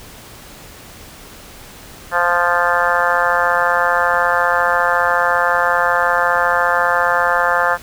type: harmonic tone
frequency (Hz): 174.61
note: F3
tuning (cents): 0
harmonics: 3 / 4 / 5 / 6 / 7 / 8 / 9 / 10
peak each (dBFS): -21 / -21 / -21 / -21 / -21 / -21 / -21 / -21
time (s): 2.11-7.78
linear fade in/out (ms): 50
effects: pink hiss -38 dBFS RMS until 7.82 s